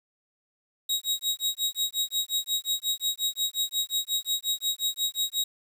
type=tone with tremolo; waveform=sawtooth; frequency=3803 Hz; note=A#7; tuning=34 cents sharp; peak=-20 dBFS; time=0.89-5.44 s; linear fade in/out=5 ms; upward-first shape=sine; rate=5.6 Hz; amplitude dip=100%; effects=9-bit

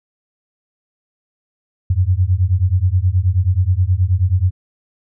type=beating tone pair; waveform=sine; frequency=87.31 / 96.71 Hz; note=F2 / G2; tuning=0 / -23 cents; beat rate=9.4 Hz; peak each=-15 dBFS; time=1.9-4.51 s; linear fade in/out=5 ms; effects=none

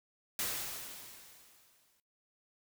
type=noise with exponential decay; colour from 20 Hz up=white; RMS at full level=-34 dBFS; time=0.39-2 s; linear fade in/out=1 ms; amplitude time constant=350 ms; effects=noise-tail reverb RT60 0.2 s tail -21 dB re dry

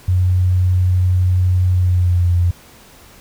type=tone with pitch glide; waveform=sine; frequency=91.2 to 87.79 Hz; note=F#2 to F2; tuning=-24 to +10 cents; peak=-11 dBFS; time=0.08-2.51 s; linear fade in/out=5 ms; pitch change=-66 cents; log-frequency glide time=1.72-2.31 s; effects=pink hiss -44 dBFS RMS until 3.2 s

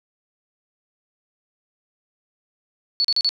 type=tone bursts; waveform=sine; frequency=4435 Hz; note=C#8; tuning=in tune; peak=-16 dBFS; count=4; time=3-3.291 s; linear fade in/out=0 ms; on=45 ms; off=37 ms; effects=none

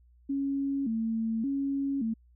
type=tone with vibrato; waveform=sine; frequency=249.1 Hz; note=B3; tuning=15 cents sharp; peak=-27 dBFS; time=0.29-2.14 s; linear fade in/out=10 ms; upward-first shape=square; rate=0.87 Hz; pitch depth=180 cents each way; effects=added 60 Hz sine -57 dBFS peak until 2.35 s

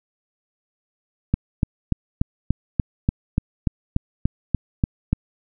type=click train; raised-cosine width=5 ms; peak=-5 dBFS; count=14; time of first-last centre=1.34-5.13 s; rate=3.43 Hz; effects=none

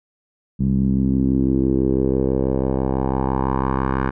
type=tone with low-pass filter sweep; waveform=10% pulse; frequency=66 Hz; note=C2; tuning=16 cents sharp; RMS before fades=-19 dBFS; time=0.59-4.11 s; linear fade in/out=20 ms; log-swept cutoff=180 to 1400 Hz; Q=2.9; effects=none

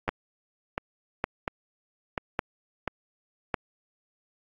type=two click trains; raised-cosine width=0.5 ms; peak=-13 / -10 dBFS; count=5 / 4; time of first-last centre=0.08-2.877 / 0.09-3.542 s; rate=1.43 / 0.869 Hz; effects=AAC 48 kbps

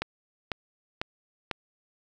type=click train; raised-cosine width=0.3 ms; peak=-13 dBFS; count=4; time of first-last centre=0.02-1.513 s; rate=2.01 Hz; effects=none

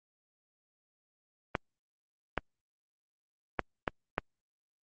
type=clicks; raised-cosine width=0.5 ms; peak=-13 dBFS; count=5; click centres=1.552 / 2.377 / 3.593 / 3.878 / 4.181 s; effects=Opus 32 kbps

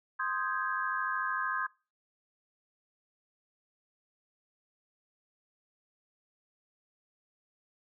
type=chord; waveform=sine; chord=Ab major seventh; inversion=first; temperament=equal; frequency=1046.5 / 1244.5 / 1568 / 1661.2 Hz; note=C6 / Eb6 / G6 / Ab6; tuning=0 / 0 / 0 / 0 cents; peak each=-35 / -36 / -36 / -36 dBFS; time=0.19-1.67 s; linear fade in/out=10 ms; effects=noise-tail reverb RT60 0.3 s tail -22 dB re dry

